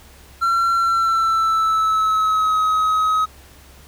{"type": "tone with pitch glide", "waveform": "triangle", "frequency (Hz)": [1361, 1269.9], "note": ["F6", "D#6"], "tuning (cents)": [-45, 35], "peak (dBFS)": -13, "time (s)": [0.41, 3.26], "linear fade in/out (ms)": 20, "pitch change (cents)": -120, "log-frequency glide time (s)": [0.75, 2.58], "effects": ["added 68 Hz sine -46 dBFS peak until 3.87 s", "pink hiss -47 dBFS RMS until 3.87 s"]}